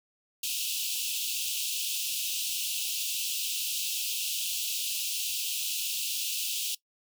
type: high-pass noise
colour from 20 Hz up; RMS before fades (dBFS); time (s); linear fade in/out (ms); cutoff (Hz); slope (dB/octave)
pink; -32; 0.43-6.75; 5; 2600; 96
effects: noise-tail reverb RT60 0.1 s tail -20 dB re dry